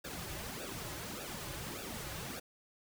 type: noise with flanger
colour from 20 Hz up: pink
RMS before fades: -43 dBFS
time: 0.04-2.4 s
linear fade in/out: 10 ms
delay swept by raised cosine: 0.96 to 4.46 ms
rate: 1.7 Hz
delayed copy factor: -0.75
effects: none